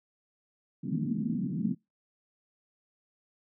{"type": "band-pass noise", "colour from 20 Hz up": "white", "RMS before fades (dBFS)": -31, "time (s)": [0.83, 1.75], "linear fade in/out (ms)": 20, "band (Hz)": [150, 260], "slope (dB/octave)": 48, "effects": ["noise-tail reverb RT60 0.2 s tail -24 dB re dry"]}